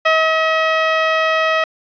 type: tone with ADSR envelope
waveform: 15% pulse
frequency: 639 Hz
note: D#5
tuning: 46 cents sharp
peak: -4 dBFS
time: 0.05-1.64 s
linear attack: 11 ms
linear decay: 270 ms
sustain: -3 dB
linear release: 3 ms
effects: resampled to 11025 Hz + 7-bit